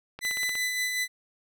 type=click train; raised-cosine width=0.3 ms; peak=-23 dBFS; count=7; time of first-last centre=0.19-0.554 s; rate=16.5 Hz
type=tone with tremolo; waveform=sawtooth; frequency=2000 Hz; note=B6; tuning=21 cents sharp; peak=-22 dBFS; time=0.21-1.08 s; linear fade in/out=50 ms; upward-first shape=sine; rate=5.3 Hz; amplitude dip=35%
effects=none